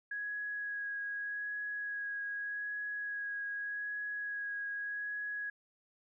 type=tone with vibrato; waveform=sine; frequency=1661.2 Hz; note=G#6; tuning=in tune; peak=-36 dBFS; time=0.11-5.5 s; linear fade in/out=5 ms; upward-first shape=sine; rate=0.83 Hz; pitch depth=13 cents each way; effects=none